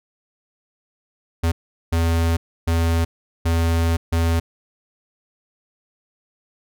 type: tone bursts at uneven times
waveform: square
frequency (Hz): 83.1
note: E2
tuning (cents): +15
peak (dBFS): -17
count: 5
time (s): 1.43-1.52 / 1.92-2.37 / 2.67-3.05 / 3.45-3.97 / 4.12-4.4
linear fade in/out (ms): 10
effects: none